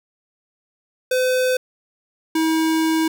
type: tone pair in turn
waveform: square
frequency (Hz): 509 / 320.6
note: C5 / E4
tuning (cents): -48 / -48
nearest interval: minor sixth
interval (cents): 800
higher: first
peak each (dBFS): -17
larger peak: neither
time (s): 1.11-1.57 / 2.35-3.08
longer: second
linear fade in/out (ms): 5
effects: none